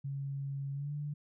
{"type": "tone with pitch glide", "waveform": "sine", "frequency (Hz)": [138.59, 146.83], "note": ["C#3", "D3"], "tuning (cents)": [0, 0], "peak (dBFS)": -35, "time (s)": [0.04, 1.14], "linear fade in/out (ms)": 10, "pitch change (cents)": 100, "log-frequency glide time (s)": [0.73, 0.93], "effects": []}